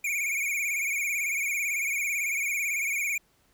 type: tone with vibrato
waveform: square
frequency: 2300 Hz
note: D7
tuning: 37 cents flat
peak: -27 dBFS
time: 0.04-3.18 s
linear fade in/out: 5 ms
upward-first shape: sine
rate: 18 Hz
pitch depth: 100 cents each way
effects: pink hiss -66 dBFS RMS until 3.53 s